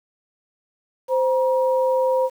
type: tone pair together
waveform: sine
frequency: 520 / 952.6 Hz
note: C5 / A#5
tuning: -11 / +37 cents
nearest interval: minor seventh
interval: 1048 cents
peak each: -17 / -24 dBFS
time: 1.08-2.3 s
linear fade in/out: 50 ms
effects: 8-bit